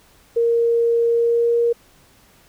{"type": "tone with pitch glide", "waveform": "sine", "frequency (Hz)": [466.2, 470.3], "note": ["A#4", "A#4"], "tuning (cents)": [0, 15], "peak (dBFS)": -14, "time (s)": [0.36, 1.73], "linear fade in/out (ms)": 10, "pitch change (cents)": 15, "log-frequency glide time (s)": [1.09, 1.59], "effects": ["pink hiss -53 dBFS RMS until 2.48 s"]}